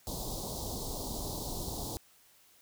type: band-stop noise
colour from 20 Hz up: pink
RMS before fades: -38 dBFS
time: 0.07-1.97 s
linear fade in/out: 0 ms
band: 1000 to 3700 Hz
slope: 48 dB/octave
effects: white hiss -63 dBFS RMS until 2.61 s